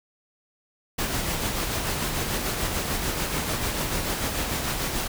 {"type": "noise with tremolo", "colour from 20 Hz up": "pink", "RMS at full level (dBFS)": -26, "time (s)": [0.98, 5.08], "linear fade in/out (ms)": 10, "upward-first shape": "sine", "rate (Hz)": 6.8, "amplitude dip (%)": 35, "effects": []}